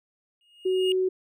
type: tone with exponential growth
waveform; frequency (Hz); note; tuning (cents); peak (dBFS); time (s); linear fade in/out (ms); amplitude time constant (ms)
triangle; 2857; F7; +39; -23; 0.41-0.92; 1; 110
type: tone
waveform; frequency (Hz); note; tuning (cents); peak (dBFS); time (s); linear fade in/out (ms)
sine; 373; F#4; +14; -21; 0.65-1.09; 10
effects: none